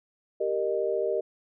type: chord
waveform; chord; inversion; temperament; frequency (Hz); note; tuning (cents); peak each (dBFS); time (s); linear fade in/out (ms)
sine; Eb major; first; equal with one note detuned; 392 / 466.2 / 614; G4 / Bb4 / Eb5; 0 / 0 / -23; -29; 0.4-1.21; 10
effects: none